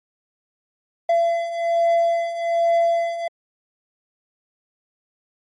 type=beating tone pair; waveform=triangle; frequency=676 / 677.2 Hz; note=E5 / E5; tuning=+43 / +46 cents; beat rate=1.2 Hz; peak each=-21 / -16 dBFS; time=1.09-3.28 s; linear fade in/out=5 ms; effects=MP3 48 kbps